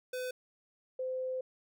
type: tone pair in turn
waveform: square / sine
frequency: 505 / 515 Hz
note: B4 / C5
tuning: +39 / -28 cents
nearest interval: unison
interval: 33 cents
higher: second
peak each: -36 / -33 dBFS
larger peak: second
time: 0.13-0.31 / 0.99-1.41 s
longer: second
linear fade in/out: 5 ms
effects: none